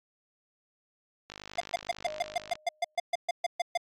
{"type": "click train", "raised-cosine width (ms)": 0.2, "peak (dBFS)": -24, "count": 65, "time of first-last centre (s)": [1.3, 2.555], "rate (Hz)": 51}
{"type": "tone bursts", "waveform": "square", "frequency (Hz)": 698.5, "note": "F5", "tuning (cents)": 0, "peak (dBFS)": -26, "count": 15, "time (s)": [1.58, 3.775], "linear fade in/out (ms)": 5, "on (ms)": 25, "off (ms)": 130}
{"type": "tone with exponential decay", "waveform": "sine", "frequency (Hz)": 614, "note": "D#5", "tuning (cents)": -23, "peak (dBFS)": -34, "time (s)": [2.07, 2.95], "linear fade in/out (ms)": 0, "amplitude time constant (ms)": 190}
{"effects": ["low-pass 7000 Hz 12 dB/octave", "AAC 64 kbps"]}